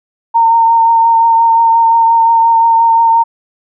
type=tone with vibrato; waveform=sine; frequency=916 Hz; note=A#5; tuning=31 cents flat; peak=-5 dBFS; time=0.34-3.24 s; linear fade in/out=20 ms; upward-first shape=triangle; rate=5.7 Hz; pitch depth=20 cents each way; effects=none